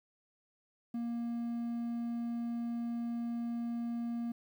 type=tone; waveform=triangle; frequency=235 Hz; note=A#3; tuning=14 cents sharp; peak=-32 dBFS; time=0.94-4.32 s; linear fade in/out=5 ms; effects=11-bit